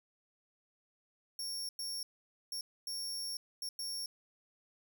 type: tone bursts at uneven times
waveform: sawtooth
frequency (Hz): 5500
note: F8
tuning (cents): -27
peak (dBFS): -35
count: 6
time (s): 1.39-1.69 / 1.79-2.03 / 2.52-2.61 / 2.87-3.37 / 3.62-3.69 / 3.79-4.06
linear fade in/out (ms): 2
effects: none